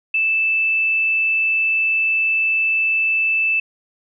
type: tone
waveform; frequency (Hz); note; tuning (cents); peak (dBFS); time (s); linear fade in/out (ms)
sine; 2637; E7; 0; -15; 0.14-3.6; 5
effects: none